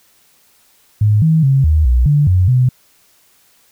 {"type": "tone with pitch steps", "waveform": "sine", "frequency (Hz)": [105.5, 159.9, 135.5, 77.4, 61.4, 146.2, 91.6, 126.6], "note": ["G#2", "D#3", "C#3", "D#2", "B1", "D3", "F#2", "B2"], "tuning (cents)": [28, 48, -39, -9, -9, -7, -17, 43], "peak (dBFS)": -8, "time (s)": [1.01, 2.69], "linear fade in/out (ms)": 5, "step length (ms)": 210, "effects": ["white hiss -53 dBFS RMS until 3.71 s"]}